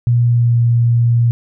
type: tone with pitch glide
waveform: sine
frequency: 119.8 to 118.22 Hz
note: A#2 to A#2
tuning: +48 to +25 cents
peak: -9 dBFS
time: 0.07-1.31 s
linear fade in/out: 0 ms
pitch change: -23 cents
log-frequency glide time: 0.24-0.6 s
effects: none